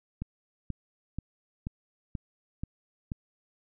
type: click train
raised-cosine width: 5 ms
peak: -21 dBFS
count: 7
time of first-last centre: 0.22-3.119 s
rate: 2.07 Hz
effects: none